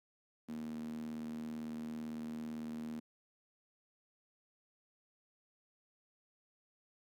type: tone with high-pass filter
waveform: sawtooth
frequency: 77.9 Hz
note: D#2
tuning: 3 cents sharp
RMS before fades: -43 dBFS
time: 0.48-3 s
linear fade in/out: 10 ms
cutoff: 230 Hz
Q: 7.6
effects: none